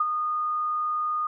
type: tone with ADSR envelope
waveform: sine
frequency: 1228 Hz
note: D#6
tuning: 23 cents flat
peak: -18 dBFS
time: 0-1.27 s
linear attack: 6 ms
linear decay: 31 ms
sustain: -6 dB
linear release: 3 ms
effects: none